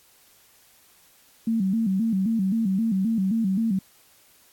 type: tone with vibrato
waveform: sine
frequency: 207.7 Hz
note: G#3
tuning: in tune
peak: -20 dBFS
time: 1.47-3.79 s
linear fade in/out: 5 ms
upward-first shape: square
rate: 3.8 Hz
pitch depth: 150 cents each way
effects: white hiss -57 dBFS RMS until 4.52 s + AAC 64 kbps